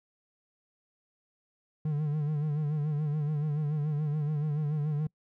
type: tone with vibrato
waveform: triangle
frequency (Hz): 150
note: D3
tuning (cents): +37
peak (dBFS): -25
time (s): 1.85-5.07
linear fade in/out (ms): 5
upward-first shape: sine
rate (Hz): 7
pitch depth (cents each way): 64
effects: noise-tail reverb RT60 0.1 s tail -26 dB re dry